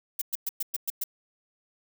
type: noise bursts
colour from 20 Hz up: violet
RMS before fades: -29 dBFS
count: 7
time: 0.19-1.039 s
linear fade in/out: 5 ms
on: 27 ms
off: 110 ms
effects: none